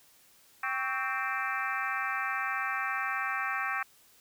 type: harmonic tone with a mistuned harmonic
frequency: 261.6 Hz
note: C4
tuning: in tune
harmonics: 3 / 4 / 5 / 6 / 7 / 8 / 9 / 10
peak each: -39 / -36 / -37 / -36 / -36 / -44 / -39 / -45 dBFS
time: 0.63-3.83 s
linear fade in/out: 5 ms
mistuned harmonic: 4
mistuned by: +120 cents
effects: white hiss -61 dBFS RMS until 4.2 s